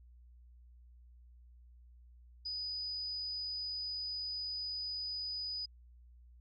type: tone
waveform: sine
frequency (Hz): 4972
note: D#8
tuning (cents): -2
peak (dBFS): -37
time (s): 2.45-5.66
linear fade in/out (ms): 10
effects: added 60 Hz sine -56 dBFS peak until 6.4 s